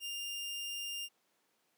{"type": "tone", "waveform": "sawtooth", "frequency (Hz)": 2802, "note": "F7", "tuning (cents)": 5, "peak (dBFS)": -35, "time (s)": [0, 1.09], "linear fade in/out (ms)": 50, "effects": ["pink hiss -75 dBFS RMS until 1.77 s", "high-pass 300 Hz 12 dB/octave"]}